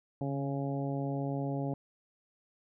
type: harmonic tone with a mistuned harmonic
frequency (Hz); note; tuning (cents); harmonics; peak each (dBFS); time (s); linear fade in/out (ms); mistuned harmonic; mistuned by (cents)
138.59; C#3; 0; 1 / 2 / 3 / 4 / 5 / 6; -34 / -36 / -42 / -41 / -43 / -46; 0.21-1.74; 2; 1; +34
effects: none